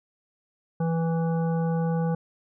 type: harmonic tone with a mistuned harmonic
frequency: 164.4 Hz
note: E3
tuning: 4 cents flat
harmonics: 1 / 3 / 5 / 7 / 9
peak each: -23 / -31 / -35 / -44 / -45 dBFS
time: 0.8-2.15 s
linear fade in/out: 5 ms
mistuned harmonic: 1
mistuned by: +17 cents
effects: none